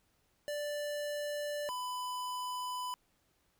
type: tone pair in turn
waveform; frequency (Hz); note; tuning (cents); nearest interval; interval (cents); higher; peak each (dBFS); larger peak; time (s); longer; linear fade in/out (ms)
square; 587.3 / 998.6; D5 / B5; 0 / +19; major sixth; 919; second; -36 / -37; first; 0.48-1.69 / 1.69-2.94; second; 0
effects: pink hiss -74 dBFS RMS until 3.59 s